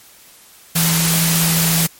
sine tone in noise, 165.4 Hz, E3, 6 cents sharp, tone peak -16 dBFS, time 0.75-1.87 s, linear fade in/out 10 ms, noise white, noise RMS -17 dBFS, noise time 0.75-1.87 s, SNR -2 dB, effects white hiss -45 dBFS RMS until 1.99 s + MP3 64 kbps

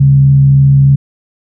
sine tone with frequency modulation, 138.59 Hz, C#3, in tune, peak -3 dBFS, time 0-0.96 s, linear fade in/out 10 ms, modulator 63.2 Hz, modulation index 0.23, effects none

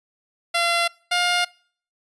10% pulse tone pair in turn, 685 / 708.7 Hz, F5 / F5, -34 / +25 cents, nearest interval minor second, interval 59 cents, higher second, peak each -10 dBFS, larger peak neither, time 0.54-0.88 / 1.11-1.45 s, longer neither, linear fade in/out 10 ms, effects noise-tail reverb RT60 0.5 s tail -25 dB re dry + resampled to 22050 Hz

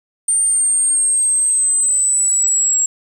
sine linear sweep, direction down, 8870 to 7600 Hz, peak -11 dBFS, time 0.28-2.86 s, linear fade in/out 5 ms, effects tanh soft clip ceiling -9 dBFS + 7-bit

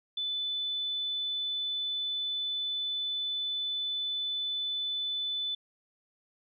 sine tone, 3500 Hz, A7, 10 cents flat, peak -30 dBFS, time 0.17-5.55 s, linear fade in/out 5 ms, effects none

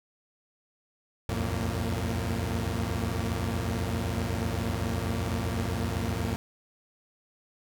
sawtooth tone cluster, 63.8 / 81.1 / 89 / 113.6 / 231.5 Hz, C2 / E2 / F2 / A#2 / A#3, -43 / -28 / +33 / -44 / -12 cents, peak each -33 / -34 / -28 / -29 / -32 dBFS, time 1.29-6.36 s, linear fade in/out 0 ms, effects none

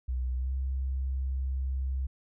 sine tone with pitch glide, 62.9 to 65.95 Hz, B1 to C2, +32 to +14 cents, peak -28 dBFS, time 0.08-2.07 s, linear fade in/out 10 ms, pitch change +82 cents, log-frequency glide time 0.37-0.52 s, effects none

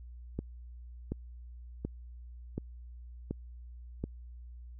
click train, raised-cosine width 3 ms, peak -21 dBFS, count 6, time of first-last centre 0.39-4.04 s, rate 1.37 Hz, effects added 60 Hz sine -45 dBFS peak until 4.79 s

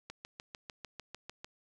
click train, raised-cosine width 0.2 ms, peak -26 dBFS, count 10, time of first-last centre 0.1-1.445 s, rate 6.69 Hz, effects none

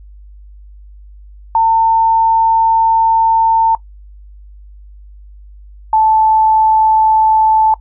sine tone pair in turn, 900 / 875.9 Hz, A5 / A5, +39 / -8 cents, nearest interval unison, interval 47 cents, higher first, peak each -7 dBFS, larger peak neither, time 1.55-3.75 / 5.93-7.74 s, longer first, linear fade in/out 2 ms, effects noise-tail reverb RT60 0.1 s tail -19 dB re dry + added 50 Hz sine -34 dBFS peak until 7.8 s

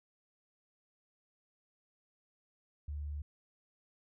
sine tone, 73.42 Hz, D2, in tune, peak -37 dBFS, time 2.88-3.22 s, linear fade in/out 5 ms, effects none

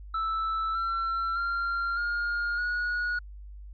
triangle tone with pitch steps, 1318.5 / 1350.9 / 1384.1 / 1418 / 1452.9 Hz, E6 / E6 / F6 / F6 / F#6, 0 / +42 / -16 / +26 / -32 cents, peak -25 dBFS, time 0.14-3.19 s, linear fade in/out 5 ms, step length 610 ms, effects added 50 Hz sine -41 dBFS peak until 3.73 s + resampled to 11025 Hz

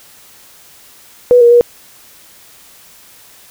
sine tone with pitch steps, 490.9 / 474 / 479.6 Hz, B4 / A#4 / A#4, -10 / +29 / +49 cents, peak -3 dBFS, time 1.31-1.61 s, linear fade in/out 0 ms, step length 100 ms, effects white hiss -42 dBFS RMS until 3.5 s

